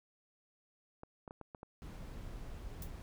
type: clicks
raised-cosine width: 1 ms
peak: -33 dBFS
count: 6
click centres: 1.034 / 1.278 / 1.309 / 1.413 / 1.548 / 1.631 s
type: noise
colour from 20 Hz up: brown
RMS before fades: -46 dBFS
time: 1.82-3.02 s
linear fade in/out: 0 ms
type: noise with exponential decay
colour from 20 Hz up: blue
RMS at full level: -44 dBFS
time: 2.82-2.92 s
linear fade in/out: 2 ms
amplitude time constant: 20 ms
effects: none